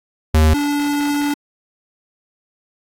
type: tone pair in turn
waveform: square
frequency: 78.2 / 289.5 Hz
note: D#2 / D4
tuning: +9 / -25 cents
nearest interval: octave + major seventh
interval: 2266 cents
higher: second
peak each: -10 / -17 dBFS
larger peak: first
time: 0.34-0.54 / 0.54-1.34 s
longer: second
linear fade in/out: 5 ms
effects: AAC 48 kbps